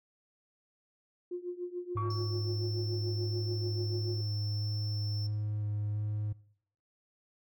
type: tone with tremolo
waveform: sine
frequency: 355.2 Hz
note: F4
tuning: 29 cents sharp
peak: -32 dBFS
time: 1.31-4.21 s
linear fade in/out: 5 ms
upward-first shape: triangle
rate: 6.9 Hz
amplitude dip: 90%
type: tone with vibrato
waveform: triangle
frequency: 104.9 Hz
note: G#2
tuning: 18 cents sharp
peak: -29 dBFS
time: 1.95-6.33 s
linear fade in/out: 10 ms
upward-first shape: square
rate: 1.5 Hz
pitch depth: 9 cents each way
type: tone with exponential decay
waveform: sine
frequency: 1129 Hz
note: C#6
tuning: 31 cents sharp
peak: -31 dBFS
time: 1.97-2.66 s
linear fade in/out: 2 ms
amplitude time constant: 150 ms
type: tone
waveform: triangle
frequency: 5370 Hz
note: E8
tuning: 31 cents sharp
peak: -38 dBFS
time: 2.1-5.27 s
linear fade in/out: 5 ms
effects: noise-tail reverb RT60 0.6 s tail -21 dB re dry + tanh soft clip ceiling -24 dBFS